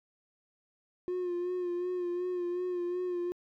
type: tone with vibrato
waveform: triangle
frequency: 356.7 Hz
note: F4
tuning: 37 cents sharp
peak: -28 dBFS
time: 1.08-3.32 s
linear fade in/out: 0 ms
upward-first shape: sine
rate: 2.7 Hz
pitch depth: 36 cents each way
effects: tanh soft clip ceiling -25 dBFS